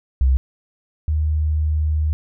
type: tone pair in turn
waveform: sine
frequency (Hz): 65.4 / 76.86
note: C2 / D#2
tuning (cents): 0 / -21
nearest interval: minor third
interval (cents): 279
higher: second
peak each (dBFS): -12 / -16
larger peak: first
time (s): 0.21-0.37 / 1.08-2.13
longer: second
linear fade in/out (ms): 0
effects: none